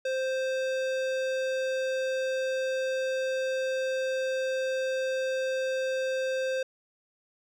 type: tone with hard clipping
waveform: sine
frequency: 523.3 Hz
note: C5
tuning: in tune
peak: -29 dBFS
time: 0.05-6.63 s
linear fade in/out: 5 ms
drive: 17 dB
effects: none